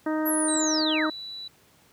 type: harmonic tone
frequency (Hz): 311.1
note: D#4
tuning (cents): 0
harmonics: 1 / 2 / 3 / 4 / 5 / 6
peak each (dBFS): -25 / -31 / -35 / -37 / -39 / -41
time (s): 0.06-1.1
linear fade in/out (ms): 5
type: linear sweep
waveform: sine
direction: down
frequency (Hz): 11930 to 1011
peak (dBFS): -25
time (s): 0.25-1.08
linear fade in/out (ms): 20
type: tone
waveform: sine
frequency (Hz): 3951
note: B7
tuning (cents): 0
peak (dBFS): -35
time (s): 0.48-1.48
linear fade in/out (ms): 5
effects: pink hiss -59 dBFS RMS until 1.92 s + high-pass 80 Hz 12 dB/octave